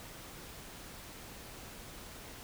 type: silence
effects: pink hiss -49 dBFS RMS until 2.43 s